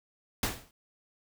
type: noise with exponential decay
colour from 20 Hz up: pink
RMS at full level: -26 dBFS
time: 0.43-0.71 s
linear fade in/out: 2 ms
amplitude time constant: 59 ms
effects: none